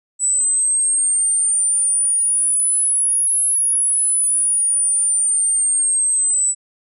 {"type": "linear two-way sweep", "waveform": "sine", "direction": "up then down", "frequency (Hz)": [7902, 10620, 7902], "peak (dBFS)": -14, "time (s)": [0.19, 6.55], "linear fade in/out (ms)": 50, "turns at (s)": 3.43, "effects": []}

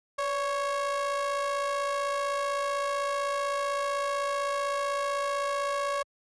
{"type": "ring-modulated tone", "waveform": "square", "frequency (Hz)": 271.7, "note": "C#4", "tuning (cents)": -35, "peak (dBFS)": -25, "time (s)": [0.18, 6.03], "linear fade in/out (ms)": 10, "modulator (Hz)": 843, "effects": ["high-pass 80 Hz 12 dB/octave", "resampled to 24000 Hz"]}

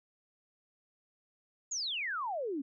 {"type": "exponential sweep", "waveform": "sine", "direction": "down", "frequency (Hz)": [7060, 259.1], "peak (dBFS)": -33, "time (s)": [1.71, 2.62], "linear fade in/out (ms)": 10, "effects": []}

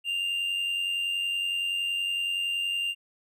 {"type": "tone with amplitude modulation", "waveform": "triangle", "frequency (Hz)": 2794, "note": "F7", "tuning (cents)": 0, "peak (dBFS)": -23, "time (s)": [0.04, 2.95], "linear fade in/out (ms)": 50, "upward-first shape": "sine", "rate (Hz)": 90.7, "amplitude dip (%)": 40, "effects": []}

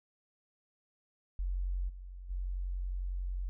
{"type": "tone with level steps", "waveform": "sine", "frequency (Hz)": 45.52, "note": "F#1", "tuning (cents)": -28, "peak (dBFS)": [-31, -43, -33], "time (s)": [1.39, 3.49], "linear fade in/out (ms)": 0, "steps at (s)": [1.88, 2.29], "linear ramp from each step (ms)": 20, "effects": []}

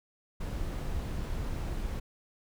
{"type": "noise", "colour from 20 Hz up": "brown", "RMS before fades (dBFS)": -34, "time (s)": [0.4, 2], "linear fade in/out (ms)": 10, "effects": []}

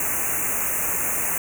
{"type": "band-stop noise", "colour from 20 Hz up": "white", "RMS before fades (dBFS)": -24, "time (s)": [0, 1.38], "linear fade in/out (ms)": 2, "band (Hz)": [2700, 6200], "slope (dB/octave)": 96, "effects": []}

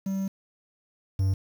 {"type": "tone pair in turn", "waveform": "triangle", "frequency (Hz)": [193.3, 95.82], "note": ["G3", "G2"], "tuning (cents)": [-24, -39], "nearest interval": "octave", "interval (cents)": 1215, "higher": "first", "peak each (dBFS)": [-24, -19], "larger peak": "second", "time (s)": [[0.06, 0.28], [1.19, 1.34]], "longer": "first", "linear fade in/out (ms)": 5, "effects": ["8-bit"]}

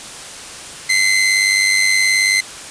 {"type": "tone with amplitude modulation", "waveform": "sawtooth", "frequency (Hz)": 2064, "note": "C7", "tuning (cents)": -24, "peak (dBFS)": -6, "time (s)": [0.89, 2.41], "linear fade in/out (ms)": 10, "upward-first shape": "sine", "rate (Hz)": 98.8, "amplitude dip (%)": 55, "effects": ["white hiss -32 dBFS RMS until 2.7 s", "resampled to 22050 Hz"]}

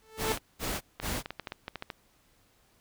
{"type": "tone with exponential growth", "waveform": "sawtooth", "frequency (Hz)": 440, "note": "A4", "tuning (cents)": 0, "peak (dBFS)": -21, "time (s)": [0.02, 0.32], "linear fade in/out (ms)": 1, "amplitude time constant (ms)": 65}
{"type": "noise bursts", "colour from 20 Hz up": "pink", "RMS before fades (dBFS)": -33, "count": 3, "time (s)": [0.17, 1.23], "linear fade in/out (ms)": 50, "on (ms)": 220, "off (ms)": 200}
{"type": "clicks", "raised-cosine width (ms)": 0.3, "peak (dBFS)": -20, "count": 12, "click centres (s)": [0.374, 1, 1.066, 1.259, 1.306, 1.397, 1.472, 1.521, 1.681, 1.757, 1.824, 1.902]}
{"effects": ["pink hiss -66 dBFS RMS until 2.8 s"]}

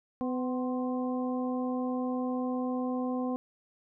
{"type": "harmonic tone with a mistuned harmonic", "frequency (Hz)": 252.2, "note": "B3", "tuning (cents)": 36, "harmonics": [1, 2, 3, 4], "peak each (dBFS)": [-30, -36, -40, -42], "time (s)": [0.21, 3.36], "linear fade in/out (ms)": 0, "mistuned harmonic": 4, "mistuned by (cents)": 66, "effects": []}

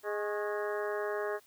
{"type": "harmonic tone with a mistuned harmonic", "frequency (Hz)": 207.7, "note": "G#3", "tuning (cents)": 0, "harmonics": [2, 3, 4, 5, 6, 7, 8, 9], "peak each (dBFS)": [-34, -38, -44, -43, -45, -47, -42, -48], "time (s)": [0.03, 1.4], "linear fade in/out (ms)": 50, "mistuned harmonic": 5, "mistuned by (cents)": 78, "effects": ["white hiss -63 dBFS RMS until 1.46 s"]}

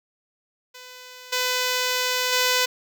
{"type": "tone with level steps", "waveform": "5% pulse", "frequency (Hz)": 502, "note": "B4", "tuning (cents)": 28, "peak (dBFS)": [-29, -10, -7], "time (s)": [0.74, 2.66], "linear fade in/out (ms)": 10, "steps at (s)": [1.32, 2.32], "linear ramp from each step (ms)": 10, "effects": []}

